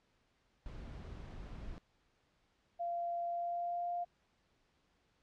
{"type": "noise", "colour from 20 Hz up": "brown", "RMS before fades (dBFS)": -47, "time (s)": [0.66, 1.78], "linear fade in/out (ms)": 0}
{"type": "tone with pitch glide", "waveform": "sine", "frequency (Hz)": [690, 700], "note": ["F5", "F5"], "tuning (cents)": [-21, 4], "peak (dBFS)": -35, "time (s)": [2.79, 4.05], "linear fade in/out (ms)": 20, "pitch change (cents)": 25, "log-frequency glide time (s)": [3.27, 3.92]}
{"effects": ["pink hiss -75 dBFS RMS until 5.22 s", "low-pass 5000 Hz 12 dB/octave"]}